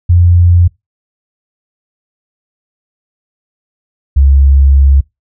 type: tone pair in turn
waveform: sine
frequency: 87.31 / 68.68 Hz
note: F2 / C#2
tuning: 0 / -15 cents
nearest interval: major third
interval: 415 cents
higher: first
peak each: -3 dBFS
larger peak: neither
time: 0.09-0.68 / 4.16-5.01 s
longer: second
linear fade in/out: 10 ms
effects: noise-tail reverb RT60 0.2 s tail -25 dB re dry